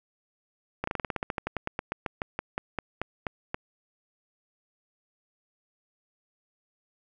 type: slowing click train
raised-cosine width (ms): 0.5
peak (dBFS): -14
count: 24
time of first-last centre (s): 0.84-3.544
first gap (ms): 34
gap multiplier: 1.1
effects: none